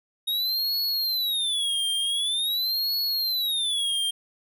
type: tone with vibrato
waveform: square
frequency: 3729 Hz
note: A#7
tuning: in tune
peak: -24 dBFS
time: 0.27-4.11 s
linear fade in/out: 10 ms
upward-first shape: sine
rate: 0.46 Hz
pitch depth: 270 cents each way
effects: none